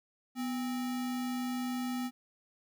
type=tone with sample-and-hold; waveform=sine; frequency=248.3 Hz; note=B3; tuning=9 cents sharp; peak=-32 dBFS; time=0.35-2.11 s; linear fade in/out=50 ms; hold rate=1050 Hz; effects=none